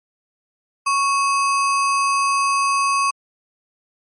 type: tone with sample-and-hold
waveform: sine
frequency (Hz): 1108.7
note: C#6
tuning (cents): 0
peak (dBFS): -15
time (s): 0.86-3.11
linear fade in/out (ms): 10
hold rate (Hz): 3675
effects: MP3 48 kbps